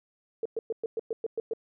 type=tone bursts; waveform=sine; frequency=450.6 Hz; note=A4; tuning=41 cents sharp; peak=-27 dBFS; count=9; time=0.43-1.535 s; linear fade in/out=2 ms; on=25 ms; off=110 ms; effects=none